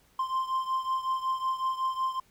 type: beating tone pair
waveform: triangle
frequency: 1045 / 1050.4 Hz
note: C6 / C6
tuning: -2 / +6 cents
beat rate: 5.4 Hz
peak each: -27 / -31 dBFS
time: 0.19-2.2 s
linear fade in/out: 5 ms
effects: pink hiss -64 dBFS RMS until 2.3 s